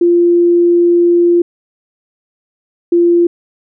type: tone pair in turn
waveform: sine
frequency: 346.4 / 344.8 Hz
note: F4 / F4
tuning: -14 / -22 cents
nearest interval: unison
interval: 8 cents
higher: first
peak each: -6 dBFS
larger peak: neither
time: 0.01-1.42 / 2.92-3.27 s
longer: first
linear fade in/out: 5 ms
effects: none